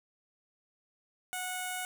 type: tone with notch filter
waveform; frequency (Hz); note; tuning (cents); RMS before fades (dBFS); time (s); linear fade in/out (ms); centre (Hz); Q
5% pulse; 734; F#5; -14; -37; 1.33-1.85; 0; 4800; 0.59
effects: none